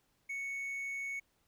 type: tone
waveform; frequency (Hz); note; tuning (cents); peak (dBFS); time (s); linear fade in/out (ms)
triangle; 2217; C#7; 0; -35; 0.29-1.2; 10
effects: pink hiss -75 dBFS RMS until 1.47 s